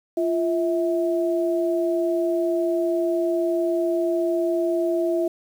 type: tone pair together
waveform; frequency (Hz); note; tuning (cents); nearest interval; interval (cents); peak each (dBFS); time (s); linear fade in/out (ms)
sine; 344.5 / 650.3; F4 / E5; -24 / -24; major seventh; 1100; -21 / -24; 0.17-5.28; 5
effects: 8-bit